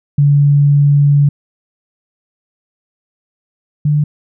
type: tone pair in turn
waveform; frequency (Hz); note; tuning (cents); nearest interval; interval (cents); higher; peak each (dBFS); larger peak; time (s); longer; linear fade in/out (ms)
sine; 143.5 / 148.39; D3 / D3; -40 / +18; minor second; 58; second; -6 / -9; first; 0.18-1.29 / 3.85-4.04; first; 5
effects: none